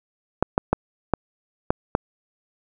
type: clicks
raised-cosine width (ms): 1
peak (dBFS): -3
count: 6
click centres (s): 0.426 / 0.579 / 0.73 / 1.137 / 1.705 / 1.951
effects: none